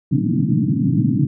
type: band-pass noise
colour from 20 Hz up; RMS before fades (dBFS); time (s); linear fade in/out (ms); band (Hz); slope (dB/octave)
pink; -17; 0.11-1.27; 10; 110 to 310; 96
effects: none